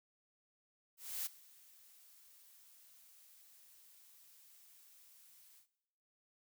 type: noise with ADSR envelope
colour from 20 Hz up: blue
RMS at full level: -39 dBFS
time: 0.97-5.67 s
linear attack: 290 ms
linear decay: 15 ms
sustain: -24 dB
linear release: 89 ms
effects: noise-tail reverb RT60 0.9 s tail -18 dB re dry